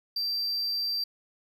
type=tone; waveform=triangle; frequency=4696 Hz; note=D8; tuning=1 cent flat; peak=-26 dBFS; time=0.16-1.04 s; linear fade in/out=5 ms; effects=none